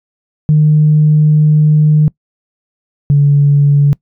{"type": "tone pair in turn", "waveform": "sine", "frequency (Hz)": [152.2, 143.31], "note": ["D#3", "D3"], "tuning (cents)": [-38, -42], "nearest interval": "minor second", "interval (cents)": 104, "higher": "first", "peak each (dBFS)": -4, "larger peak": "neither", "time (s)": [[0.49, 2.08], [3.1, 3.93]], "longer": "first", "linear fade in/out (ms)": 0, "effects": ["noise-tail reverb RT60 0.1 s tail -24 dB re dry", "tanh soft clip ceiling 0 dBFS"]}